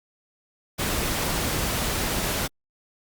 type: noise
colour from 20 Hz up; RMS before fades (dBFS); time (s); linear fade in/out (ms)
pink; -26; 0.78-2.48; 20
effects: Opus 48 kbps